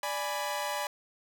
sawtooth chord, G# diminished, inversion second, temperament equal, 587.3 / 830.6 / 987.8 Hz, D5 / G#5 / B5, 0 / 0 / 0 cents, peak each -32 dBFS, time 0.03-0.87 s, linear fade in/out 2 ms, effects none

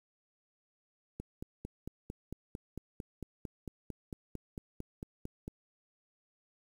click train, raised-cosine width 3 ms, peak -27 dBFS, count 20, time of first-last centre 1.2-5.479 s, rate 4.44 Hz, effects 9-bit

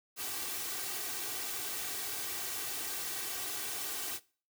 white noise with comb filter, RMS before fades -38 dBFS, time 0.16-4.2 s, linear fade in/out 50 ms, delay 2.6 ms, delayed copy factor +0.65, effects noise-tail reverb RT60 0.4 s tail -21 dB re dry + high-pass 100 Hz 12 dB/octave

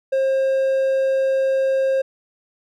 triangle tone, 534 Hz, C5, 35 cents sharp, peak -14 dBFS, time 0.12-2.02 s, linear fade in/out 10 ms, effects none

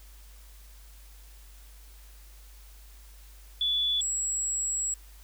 sine tone pair in turn, 3443 / 7729 Hz, A7 / B8, -38 / -38 cents, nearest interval octave + major second, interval 1400 cents, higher second, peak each -24 / -27 dBFS, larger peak first, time 3.61-4.01 / 4.01-4.94 s, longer second, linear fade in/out 2 ms, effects added 50 Hz sine -48 dBFS peak until 5.23 s + white hiss -57 dBFS RMS until 5.23 s

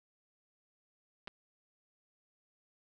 clicks, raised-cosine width 0.3 ms, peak -28 dBFS, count 2, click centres 1.274 / 1.279 s, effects none

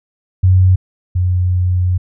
sine tone pair in turn, 92.7 / 90.48 Hz, F#2 / F#2, +4 / -38 cents, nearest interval unison, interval 42 cents, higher first, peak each -6 / -11 dBFS, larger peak first, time 0.43-0.76 / 1.15-1.98 s, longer second, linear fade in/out 10 ms, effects none

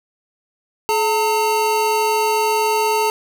square tone pair together, 428 / 907 Hz, A4 / A#5, -48 / -48 cents, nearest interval octave + minor second, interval 1300 cents, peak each -20 / -18 dBFS, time 0.89-3.1 s, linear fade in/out 0 ms, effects none

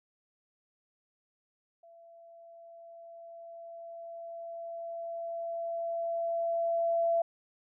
sine tone with level ramp, 673 Hz, E5, 36 cents sharp, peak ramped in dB -53 to -24 dBFS, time 1.83-7.22 s, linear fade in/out 5 ms, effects none

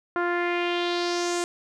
sawtooth tone with low-pass filter sweep, 349.2 Hz, F4, in tune, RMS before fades -26 dBFS, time 0.16-1.44 s, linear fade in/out 0 ms, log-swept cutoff 1400 to 8100 Hz, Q 2.9, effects none

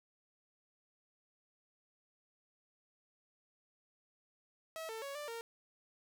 sawtooth tone with pitch steps, 645 / 446.3 / 557 / 590 / 461.3 Hz, E5 / A4 / C#5 / D5 / A#4, -38 / +25 / +8 / +8 / -18 cents, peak -38 dBFS, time 4.76-5.41 s, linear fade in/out 0 ms, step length 130 ms, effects none

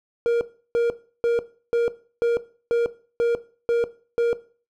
triangle tone bursts, 470 Hz, A#4, 14 cents sharp, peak -15 dBFS, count 9, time 0.26-4.33 s, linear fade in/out 0 ms, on 150 ms, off 340 ms, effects noise-tail reverb RT60 0.4 s tail -17 dB re dry

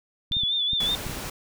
clicks, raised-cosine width 5 ms, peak -23 dBFS, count 7, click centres 0.314 / 0.368 / 0.435 / 0.733 / 0.833 / 1.066 / 1.097 s
sine tone with vibrato, 3520 Hz, A7, in tune, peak -22 dBFS, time 0.32-0.95 s, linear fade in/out 0 ms, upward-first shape sine, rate 5.4 Hz, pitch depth 58 cents each way
pink noise, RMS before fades -34 dBFS, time 0.8-1.3 s, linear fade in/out 5 ms
effects none

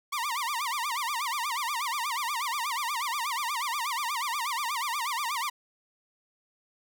sawtooth tone with vibrato, 1049 Hz, C6, 4 cents sharp, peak -25 dBFS, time 0.12-5.5 s, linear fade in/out 10 ms, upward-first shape sine, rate 8.3 Hz, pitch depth 250 cents each way, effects none

